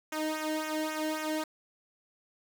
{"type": "tone with flanger", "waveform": "sawtooth", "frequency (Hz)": 310.6, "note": "D#4", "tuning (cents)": -3, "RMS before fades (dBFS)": -33, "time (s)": [0.12, 1.44], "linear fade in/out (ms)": 5, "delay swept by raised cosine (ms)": [0.22, 0.86], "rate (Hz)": 3.7, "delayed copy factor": -0.85, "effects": ["9-bit"]}